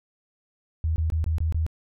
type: tone bursts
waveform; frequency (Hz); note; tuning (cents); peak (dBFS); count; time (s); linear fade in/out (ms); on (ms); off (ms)
sine; 80; D#2; +49; -21; 6; 0.84-1.665; 0; 120; 21
effects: none